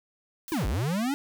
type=noise with exponential decay; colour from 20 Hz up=blue; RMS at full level=-39 dBFS; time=0.48-0.91 s; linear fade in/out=0 ms; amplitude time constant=92 ms
type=linear two-way sweep; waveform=square; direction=down then up; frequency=349.2 to 43.65 to 291.7 Hz; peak=-26 dBFS; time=0.52-1.14 s; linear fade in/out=0 ms; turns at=0.67 s
effects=none